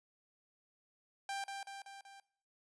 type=tone with echo; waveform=sawtooth; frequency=790 Hz; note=G5; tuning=13 cents sharp; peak=-34 dBFS; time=1.29-1.44 s; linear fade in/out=2 ms; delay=190 ms; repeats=4; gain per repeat=-4 dB; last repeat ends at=2.2 s; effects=noise-tail reverb RT60 0.5 s tail -20 dB re dry + resampled to 22050 Hz